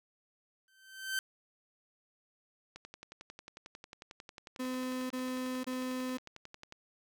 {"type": "tone with exponential growth", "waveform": "sawtooth", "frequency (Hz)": 1547, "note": "G6", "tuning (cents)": -23, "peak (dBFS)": -26, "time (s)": [0.68, 1.19], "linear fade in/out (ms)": 1, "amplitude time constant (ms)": 110}
{"type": "click train", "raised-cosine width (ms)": 0.2, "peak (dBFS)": -30, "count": 45, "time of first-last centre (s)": [2.76, 6.724], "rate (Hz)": 11.1}
{"type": "tone bursts", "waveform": "35% pulse", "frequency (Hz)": 255.4, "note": "C4", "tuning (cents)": -42, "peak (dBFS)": -33, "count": 3, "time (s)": [4.59, 6.176], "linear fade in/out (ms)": 10, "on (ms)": 510, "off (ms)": 28}
{"effects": []}